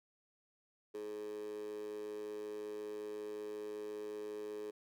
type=tone with high-pass filter; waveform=15% pulse; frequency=105.4 Hz; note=G#2; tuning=26 cents sharp; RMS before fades=-44 dBFS; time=0.94-4.71 s; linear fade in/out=10 ms; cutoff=400 Hz; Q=9.6; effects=none